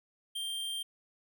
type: tone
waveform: square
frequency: 3173 Hz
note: G7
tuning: 20 cents sharp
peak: -35 dBFS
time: 0.35-0.83 s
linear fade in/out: 10 ms
effects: none